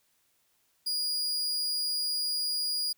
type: tone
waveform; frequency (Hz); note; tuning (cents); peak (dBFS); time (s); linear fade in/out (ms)
40% pulse; 4873; D#8; -37; -27; 0.86-2.93; 10
effects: white hiss -71 dBFS RMS until 2.97 s